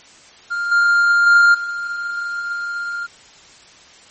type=tone with level steps; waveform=triangle; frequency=1400 Hz; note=F6; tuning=4 cents sharp; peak=-17 / -9 / -6 / -20 dBFS; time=0.5-3.07 s; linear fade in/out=20 ms; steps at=0.71 / 1.26 / 1.54 s; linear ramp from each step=10 ms; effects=white hiss -45 dBFS RMS until 4.1 s + MP3 32 kbps